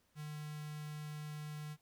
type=tone with notch filter; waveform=square; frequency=150.7 Hz; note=D3; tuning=45 cents sharp; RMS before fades=-45 dBFS; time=0.15-1.77 s; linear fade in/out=50 ms; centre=530 Hz; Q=0.81; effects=pink hiss -75 dBFS RMS until 1.81 s